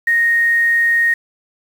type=tone with quantisation; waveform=sine; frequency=1862 Hz; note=A#6; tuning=2 cents flat; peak=-11 dBFS; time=0.07-1.14 s; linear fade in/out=5 ms; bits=6; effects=none